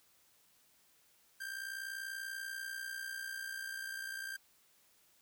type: tone with amplitude modulation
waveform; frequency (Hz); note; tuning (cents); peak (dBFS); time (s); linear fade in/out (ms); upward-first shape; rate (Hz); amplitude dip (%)
45% pulse; 1581; G6; +14; -38; 1.4-4.37; 10; sine; 60.3; 60
effects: white hiss -69 dBFS RMS until 5.21 s

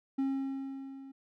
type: tone with level ramp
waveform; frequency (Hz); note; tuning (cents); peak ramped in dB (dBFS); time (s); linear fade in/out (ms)
triangle; 270.3; C#4; -44; -25 to -44; 0.18-1.12; 10
effects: none

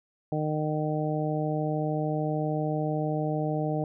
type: harmonic tone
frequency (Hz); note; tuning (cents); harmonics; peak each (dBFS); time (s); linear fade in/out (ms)
153.2; D#3; -27; 1 / 2 / 3 / 4 / 5; -29 / -32 / -34 / -33 / -35; 0.32-3.84; 2
effects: none

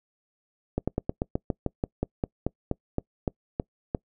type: slowing click train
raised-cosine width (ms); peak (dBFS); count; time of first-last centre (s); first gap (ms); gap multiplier
2; -12; 17; 0.78-3.948; 96; 1.09
effects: noise-tail reverb RT60 0.1 s tail -25 dB re dry

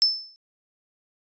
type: tone with exponential decay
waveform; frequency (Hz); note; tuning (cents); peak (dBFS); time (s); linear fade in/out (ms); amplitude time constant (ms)
sine; 5274; E8; 0; -13; 0.02-0.36; 0; 72
effects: resampled to 16000 Hz

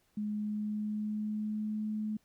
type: tone with pitch glide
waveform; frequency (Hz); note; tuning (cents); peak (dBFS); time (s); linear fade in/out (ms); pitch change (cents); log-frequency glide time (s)
sine; 210 to 214.2; G#3 to A3; +19 to -46; -32; 0.17-2.17; 5; +35; 0.28-1.88
effects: pink hiss -72 dBFS RMS until 2.24 s

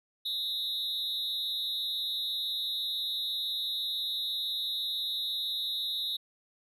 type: tone with amplitude modulation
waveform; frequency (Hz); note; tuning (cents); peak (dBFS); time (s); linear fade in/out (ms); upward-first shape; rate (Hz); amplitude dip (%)
triangle; 3785; A#7; +26; -25; 0.25-6.17; 10; sine; 262; 95
effects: none

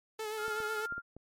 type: tone with vibrato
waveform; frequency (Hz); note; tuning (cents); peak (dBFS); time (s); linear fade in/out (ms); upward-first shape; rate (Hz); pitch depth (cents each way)
sawtooth; 431.8; A4; -33; -32; 0.19-0.86; 5; sine; 8; 37
type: tone with tremolo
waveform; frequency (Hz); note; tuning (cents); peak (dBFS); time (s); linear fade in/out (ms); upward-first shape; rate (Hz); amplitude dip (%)
sine; 1396.9; F6; 0; -33; 0.37-1.02; 50; sine; 15; 50
type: clicks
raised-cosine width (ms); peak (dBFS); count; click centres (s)
2; -35; 5; 0.481 / 0.603 / 0.924 / 0.98 / 1.166
effects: MP3 64 kbps

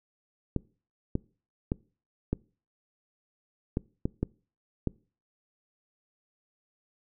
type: clicks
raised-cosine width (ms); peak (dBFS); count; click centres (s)
3; -14; 8; 0.563 / 1.154 / 1.719 / 2.33 / 3.771 / 4.055 / 4.23 / 4.873
effects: noise-tail reverb RT60 0.4 s tail -24 dB re dry

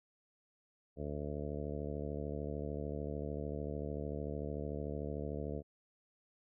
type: harmonic tone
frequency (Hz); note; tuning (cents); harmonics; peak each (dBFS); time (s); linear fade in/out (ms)
73.42; D2; 0; 1 / 2 / 3 / 4 / 5 / 6 / 7 / 8 / 9; -43 / -44 / -46 / -47 / -51 / -45 / -47 / -51 / -51; 0.96-5.63; 50
effects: none

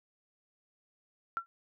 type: tone with exponential decay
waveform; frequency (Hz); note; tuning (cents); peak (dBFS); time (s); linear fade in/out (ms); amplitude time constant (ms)
sine; 1359; F6; -48; -26; 1.37-1.46; 0; 19
effects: none

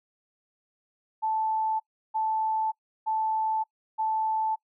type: tone bursts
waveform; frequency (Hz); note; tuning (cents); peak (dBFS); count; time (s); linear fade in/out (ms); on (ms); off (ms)
sine; 877; A5; -6; -24; 4; 1.22-4.56; 20; 580; 340
effects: noise-tail reverb RT60 0.1 s tail -24 dB re dry

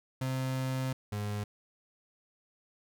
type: tone pair in turn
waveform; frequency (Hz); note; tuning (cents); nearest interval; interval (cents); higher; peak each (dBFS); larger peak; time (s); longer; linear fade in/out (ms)
35% pulse; 130.81 / 103.82; C3 / G#2; 0 / 0; major third; 400; first; -29 / -31; first; 0.21-0.93 / 1.12-1.44; first; 5
effects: none

